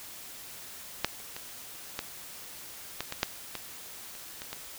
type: clicks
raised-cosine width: 0.2 ms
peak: -7 / -30 / -21 / -14 / -14 / -16 / -7 / -17 / -28 / -21 / -19 dBFS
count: 11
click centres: 1.046 / 1.201 / 1.365 / 1.991 / 3.006 / 3.124 / 3.231 / 3.553 / 4.152 / 4.419 / 4.53 s
effects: white hiss -45 dBFS RMS until 4.78 s